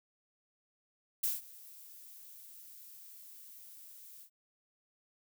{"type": "noise with ADSR envelope", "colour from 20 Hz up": "violet", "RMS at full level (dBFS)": -31, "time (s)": [1.23, 4.3], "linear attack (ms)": 9, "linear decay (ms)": 170, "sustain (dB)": -22, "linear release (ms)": 82, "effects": []}